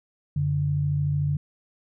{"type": "tone pair together", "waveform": "sine", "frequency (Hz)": [91.03, 144.5], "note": ["F#2", "D3"], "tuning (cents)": [-28, -28], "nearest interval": "minor sixth", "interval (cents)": 800, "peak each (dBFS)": [-29, -22], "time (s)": [0.36, 1.37], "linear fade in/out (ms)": 5, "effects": []}